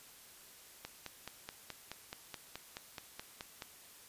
click train, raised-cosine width 0.2 ms, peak -25 dBFS, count 14, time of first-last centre 0.85-3.622 s, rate 4.69 Hz, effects white hiss -57 dBFS RMS until 4.08 s + resampled to 32000 Hz

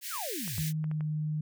white high-pass noise, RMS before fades -38 dBFS, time 0.01-0.73 s, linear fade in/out 50 ms, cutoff 1600 Hz, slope 96 dB/octave
sine exponential sweep, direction down, 1674 to 65.41 Hz, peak -36 dBFS, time 0.09-0.64 s, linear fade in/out 50 ms
clicks, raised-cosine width 0.5 ms, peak -32 dBFS, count 5, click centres 0.478 / 0.581 / 0.842 / 0.914 / 1.008 s
sine tone with pitch glide, 155.8 to 153.12 Hz, D#3 to D#3, +3 to -27 cents, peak -29 dBFS, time 0.58-1.41 s, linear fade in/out 5 ms, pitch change -30 cents, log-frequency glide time 0.79-1.02 s
effects none

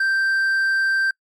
sine tone with hard clipping, 1568 Hz, G6, in tune, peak -18 dBFS, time 0-1.11 s, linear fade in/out 5 ms, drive 3 dB, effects noise-tail reverb RT60 0.1 s tail -26 dB re dry + Opus 48 kbps

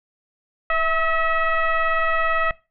sine tone with frequency modulation, 638 Hz, D#5, 43 cents sharp, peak -17 dBFS, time 0.7-2.51 s, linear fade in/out 2 ms, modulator 647 Hz, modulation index 2.4, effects noise-tail reverb RT60 0.3 s tail -22 dB re dry

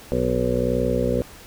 harmonic tone with a mistuned harmonic, 61.74 Hz, B1, in tune, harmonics 1 / 2 / 3 / 4 / 6 / 7 / 8 / 9, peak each -29 / -28 / -29 / -26 / -29 / -29 / -24 / -28 dBFS, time 0.12-1.22 s, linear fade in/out 0 ms, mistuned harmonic 1, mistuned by -17 cents, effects pink hiss -44 dBFS RMS until 1.46 s

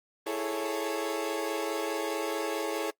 30% pulse chord, A major seventh, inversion second, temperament equal, 329.6 / 415.3 / 440 / 554.4 Hz, E4 / G#4 / A4 / C#5, 0 / 0 / 0 / 0 cents, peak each -33 dBFS, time 0.26-2.91 s, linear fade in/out 10 ms, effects noise-tail reverb RT60 0.1 s tail -23 dB re dry + Opus 24 kbps

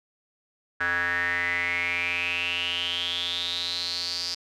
square tone with band-pass filter sweep, 87.31 Hz, F2, in tune, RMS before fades -28 dBFS, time 0.8-4.35 s, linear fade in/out 10 ms, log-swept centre 1600 to 4900 Hz, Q 9.1, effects none

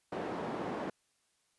white band-pass noise, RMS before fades -38 dBFS, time 0.12-0.9 s, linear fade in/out 5 ms, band 170 to 680 Hz, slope 12 dB/octave, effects white hiss -75 dBFS RMS until 1.58 s + resampled to 24000 Hz

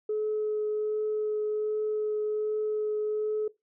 sine tone with vibrato, 426.5 Hz, G#4, 46 cents sharp, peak -25 dBFS, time 0.09-3.48 s, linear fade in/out 5 ms, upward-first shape triangle, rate 1.3 Hz, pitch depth 9 cents each way, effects noise-tail reverb RT60 0.2 s tail -20 dB re dry + tanh soft clip ceiling -22 dBFS

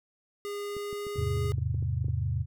square tone with pitch glide, 408.2 to 412 Hz, G#4 to G#4, -30 to -14 cents, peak -34 dBFS, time 0.45-1.52 s, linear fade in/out 0 ms, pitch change +16 cents, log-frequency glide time 0.61-1.35 s
clicks, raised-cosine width 3 ms, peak -30 dBFS, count 12, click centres 0.767 / 0.929 / 1.068 / 1.16 / 1.215 / 1.369 / 1.445 / 1.583 / 1.745 / 1.826 / 2.045 / 2.084 s
sine chord, E augmented, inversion none, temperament equal with one note detuned, 82.41 / 105.52 / 130.81 Hz, E2 / G#2 / B#2, 0 / +28 / 0 cents, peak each -31 dBFS, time 1.15-2.46 s, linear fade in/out 50 ms
effects none

